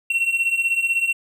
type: beating tone pair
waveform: triangle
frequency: 2712 / 2728 Hz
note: E7 / F7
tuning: +49 / -41 cents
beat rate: 16 Hz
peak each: -22 / -18 dBFS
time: 0.1-1.13 s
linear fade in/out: 5 ms
effects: none